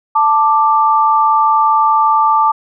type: tone pair together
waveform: sine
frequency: 882.5 / 1178 Hz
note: A5 / D6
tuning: +5 / +5 cents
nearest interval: perfect fourth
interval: 500 cents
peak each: -11 dBFS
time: 0.15-2.52 s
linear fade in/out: 10 ms
effects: none